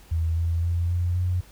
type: tone with pitch steps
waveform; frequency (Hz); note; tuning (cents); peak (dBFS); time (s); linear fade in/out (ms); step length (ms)
sine; 81.8 / 83.76 / 85.77 / 87.82 / 89.93; E2 / E2 / F2 / F2 / F#2; -13 / +28 / -31 / +10 / -49; -21; 0.11-1.41; 10; 260
effects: added 50 Hz sine -51 dBFS peak until 1.51 s + pink hiss -53 dBFS RMS until 1.51 s